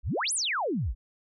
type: exponential two-way sweep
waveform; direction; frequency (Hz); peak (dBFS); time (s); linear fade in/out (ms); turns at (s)
sine; up then down; 39.86 to 11175 to 39.86; -26; 0.03-0.95; 50; 0.33
effects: none